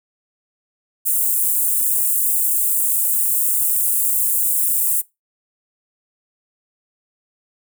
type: high-pass noise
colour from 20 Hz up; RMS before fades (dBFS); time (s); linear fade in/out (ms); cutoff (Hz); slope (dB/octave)
white; -18; 1.05-5.02; 20; 8000; 48
effects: noise-tail reverb RT60 0.2 s tail -21 dB re dry